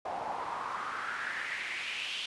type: noise with band-pass filter sweep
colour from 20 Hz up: pink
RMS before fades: -37 dBFS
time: 0.05-2.26 s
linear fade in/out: 5 ms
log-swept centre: 720 to 3200 Hz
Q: 4.4
effects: resampled to 24000 Hz